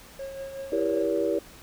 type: tone with tremolo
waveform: triangle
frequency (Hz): 543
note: C#5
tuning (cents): -36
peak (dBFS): -30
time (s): 0.19-1.03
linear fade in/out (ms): 5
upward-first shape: triangle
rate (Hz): 5.4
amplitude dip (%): 55
type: chord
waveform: sine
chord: E diminished seventh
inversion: none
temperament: just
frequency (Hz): 329.6 / 395.6 / 474.7 / 569.6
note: E4 / G4 / Bb4 / Db5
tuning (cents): 0 / +16 / +31 / +47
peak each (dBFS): -28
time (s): 0.72-1.39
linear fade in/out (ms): 5
effects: tanh soft clip ceiling -13 dBFS + pink hiss -49 dBFS RMS until 1.62 s